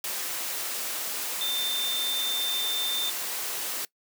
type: tone in noise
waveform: sine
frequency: 3583 Hz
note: A7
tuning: 31 cents sharp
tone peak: -27 dBFS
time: 1.41-3.1 s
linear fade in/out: 2 ms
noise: white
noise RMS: -32 dBFS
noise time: 0.04-3.85 s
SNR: +2 dB
effects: noise-tail reverb RT60 0.1 s tail -21 dB re dry + high-pass 300 Hz 12 dB/octave